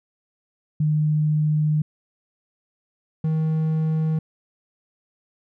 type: tone pair in turn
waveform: sine / triangle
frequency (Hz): 152.4 / 158.01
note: D#3 / D#3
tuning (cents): -36 / +27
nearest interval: minor second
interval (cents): 63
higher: second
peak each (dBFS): -17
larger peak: neither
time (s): 0.8-1.82 / 3.24-4.19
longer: first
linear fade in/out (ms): 5
effects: none